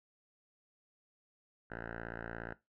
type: tone with low-pass filter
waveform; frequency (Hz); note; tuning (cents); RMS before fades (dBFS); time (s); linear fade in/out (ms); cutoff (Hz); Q
5% pulse; 57.1; A#1; -35; -44; 1.7-2.54; 10; 1500; 5.3
effects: noise-tail reverb RT60 0.2 s tail -17 dB re dry